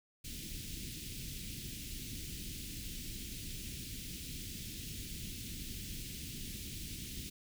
pink band-stop noise, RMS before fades -44 dBFS, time 0.24-7.3 s, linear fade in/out 10 ms, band 300 to 2600 Hz, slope 24 dB/octave, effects none

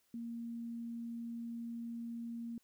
sine tone, 233.1 Hz, A#3, in tune, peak -40 dBFS, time 0.14-2.58 s, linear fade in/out 2 ms, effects white hiss -75 dBFS RMS until 2.63 s

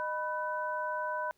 sine tone cluster, 615 / 987 / 1513 Hz, D#5 / B5 / F#6, -20 / -1 / +38 cents, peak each -37 / -34 / -38 dBFS, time 0-1.31 s, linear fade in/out 0 ms, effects pink hiss -72 dBFS RMS until 1.37 s

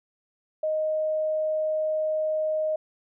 sine tone, 622.3 Hz, D#5, in tune, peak -23 dBFS, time 0.63-2.76 s, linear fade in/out 5 ms, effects none

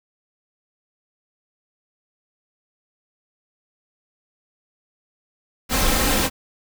pink noise with comb filter, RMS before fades -19 dBFS, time 5.69-6.3 s, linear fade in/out 50 ms, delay 3.8 ms, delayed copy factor +0.55, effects none

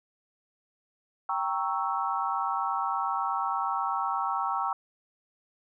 sine chord, G diminished seventh, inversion none, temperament equal, 784 / 932.3 / 1108.7 / 1318.5 Hz, G5 / Bb5 / Db6 / Fb6, 0 / 0 / 0 / 0 cents, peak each -32 dBFS, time 1.29-4.73 s, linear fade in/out 2 ms, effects none

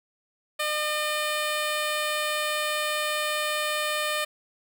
10% pulse tone, 605 Hz, D#5, 49 cents flat, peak -17 dBFS, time 0.59-4.25 s, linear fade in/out 10 ms, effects none

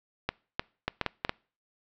clicks, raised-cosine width 0.3 ms, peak -11 dBFS, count 7, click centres 0.29 / 0.595 / 0.88 / 1.013 / 1.063 / 1.249 / 1.294 s, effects noise-tail reverb RT60 0.4 s tail -25 dB re dry + low-pass 5000 Hz 12 dB/octave

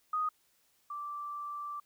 sine tone pair in turn, 1244.5 / 1170.7 Hz, D#6 / D6, 0 / -6 cents, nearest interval minor second, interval 106 cents, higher first, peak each -29 / -37 dBFS, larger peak first, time 0.13-0.29 / 0.9-1.8 s, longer second, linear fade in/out 5 ms, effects white hiss -71 dBFS RMS until 1.85 s

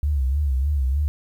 sine tone with vibrato, 69.3 Hz, C#2, in tune, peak -18 dBFS, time 0.03-1.08 s, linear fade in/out 0 ms, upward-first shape sine, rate 3.3 Hz, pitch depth 130 cents each way, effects 9-bit

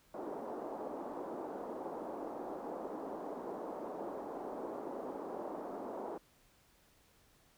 pink band-pass noise, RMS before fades -43 dBFS, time 0.14-6.18 s, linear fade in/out 2 ms, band 280 to 910 Hz, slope 24 dB/octave, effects pink hiss -68 dBFS RMS until 7.57 s

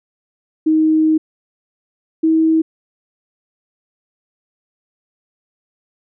sine tone pair in turn, 314.1 / 320.7 Hz, D#4 / E4, +16 / -48 cents, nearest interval unison, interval 36 cents, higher second, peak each -10 dBFS, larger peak neither, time 0.66-1.18 / 2.23-2.62 s, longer first, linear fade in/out 10 ms, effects none

